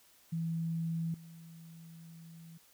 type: tone with level steps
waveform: sine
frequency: 164.81 Hz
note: E3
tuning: in tune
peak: -32 / -49 dBFS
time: 0.32-2.58 s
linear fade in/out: 10 ms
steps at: 1.14 s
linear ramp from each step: 2 ms
effects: white hiss -64 dBFS RMS until 2.73 s